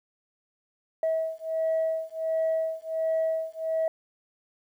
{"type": "beating tone pair", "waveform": "sine", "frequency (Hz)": [644, 645.4], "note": ["E5", "E5"], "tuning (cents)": [-41, -37], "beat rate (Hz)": 1.4, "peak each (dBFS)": -27, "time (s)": [1.03, 3.88], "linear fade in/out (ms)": 2, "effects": ["tanh soft clip ceiling -20 dBFS", "10-bit"]}